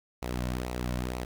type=tone with flanger; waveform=sawtooth; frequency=61.74 Hz; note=B1; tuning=in tune; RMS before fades=-33 dBFS; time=0.22-1.25 s; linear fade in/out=5 ms; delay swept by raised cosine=0.59 to 2.49 ms; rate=2.1 Hz; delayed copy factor=-0.55; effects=9-bit